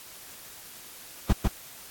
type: noise with echo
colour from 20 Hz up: brown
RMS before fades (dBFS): -19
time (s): 1.29-1.33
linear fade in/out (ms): 10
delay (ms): 150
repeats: 1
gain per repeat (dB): -3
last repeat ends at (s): 1.48
effects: white hiss -46 dBFS RMS until 1.9 s + AAC 64 kbps